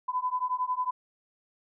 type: beating tone pair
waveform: sine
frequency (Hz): 1000 / 1011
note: B5 / B5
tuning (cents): +21 / +40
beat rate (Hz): 11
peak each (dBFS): -30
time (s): 0.08-0.91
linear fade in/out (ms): 10
effects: none